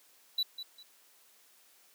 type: tone with echo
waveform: triangle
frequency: 3951 Hz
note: B7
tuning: in tune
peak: -26 dBFS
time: 0.38-0.43 s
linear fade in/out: 5 ms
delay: 200 ms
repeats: 2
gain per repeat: -11 dB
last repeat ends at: 0.83 s
effects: white hiss -63 dBFS RMS until 1.94 s + high-pass 300 Hz 12 dB/octave